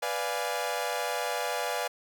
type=chord; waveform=sawtooth; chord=B diminished seventh; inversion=none; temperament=equal; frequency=493.9 / 587.3 / 698.5 / 830.6 Hz; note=B4 / D5 / F5 / Ab5; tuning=0 / 0 / 0 / 0 cents; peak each=-31 dBFS; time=0.02-1.88 s; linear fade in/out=10 ms; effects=none